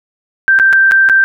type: tone with dropouts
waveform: sine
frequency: 1568 Hz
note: G6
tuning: in tune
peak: -5 dBFS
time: 0.48-1.24 s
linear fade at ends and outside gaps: 0 ms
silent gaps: 0.589-0.598 / 0.728-0.732 / 0.912-0.919 / 1.089-1.097 s
effects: none

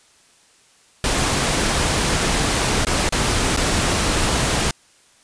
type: noise with dropouts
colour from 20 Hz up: pink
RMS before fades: -19 dBFS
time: 1.04-4.71 s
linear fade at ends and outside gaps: 2 ms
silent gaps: 2.85-2.868 / 3.091-3.123 / 3.565-3.572 s
effects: white hiss -54 dBFS RMS until 5.23 s + resampled to 22050 Hz

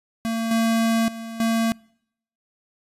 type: tone with level steps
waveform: square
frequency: 226.9 Hz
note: A#3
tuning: 47 cents flat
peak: -23 / -18 / -32 / -19 dBFS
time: 0.25-1.72 s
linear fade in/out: 0 ms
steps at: 0.51 / 1.08 / 1.4 s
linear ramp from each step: 2 ms
effects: noise-tail reverb RT60 0.7 s tail -26 dB re dry + resampled to 32000 Hz

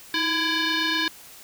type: tone with frequency modulation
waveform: sine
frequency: 982 Hz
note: B5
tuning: 10 cents flat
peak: -21 dBFS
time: 0.14-1.08 s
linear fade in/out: 2 ms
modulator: 664 Hz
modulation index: 5.3
effects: white hiss -46 dBFS RMS until 1.43 s

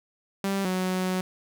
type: tone pair in turn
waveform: sawtooth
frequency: 196 / 185 Hz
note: G3 / F#3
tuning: 0 / 0 cents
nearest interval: minor second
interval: 100 cents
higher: first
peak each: -21 dBFS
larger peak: neither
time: 0.44-0.65 / 0.65-1.21 s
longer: second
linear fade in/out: 2 ms
effects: none

